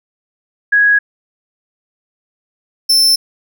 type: tone pair in turn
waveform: sine / 40% pulse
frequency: 1661.2 / 5328 Hz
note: G#6 / E8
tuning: 0 / +18 cents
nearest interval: octave + minor sixth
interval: 2018 cents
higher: second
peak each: -7 dBFS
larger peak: neither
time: 0.72-0.99 / 2.89-3.16 s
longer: neither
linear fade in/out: 10 ms
effects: none